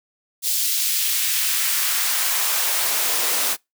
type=noise with high-pass filter sweep; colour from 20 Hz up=white; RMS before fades=-21 dBFS; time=0.42-3.57 s; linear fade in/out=50 ms; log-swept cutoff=4300 to 320 Hz; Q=0.92; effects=noise-tail reverb RT60 0.2 s tail -26 dB re dry